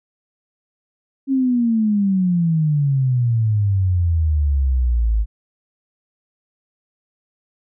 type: exponential sweep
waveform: sine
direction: down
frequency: 274.4 to 51.91 Hz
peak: -14 dBFS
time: 1.27-5.26 s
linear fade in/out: 50 ms
effects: none